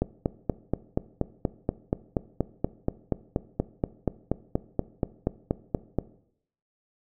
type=click train; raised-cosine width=2 ms; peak=-10 dBFS; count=26; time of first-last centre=0.02-5.987 s; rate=4.19 Hz; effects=noise-tail reverb RT60 0.7 s tail -18 dB re dry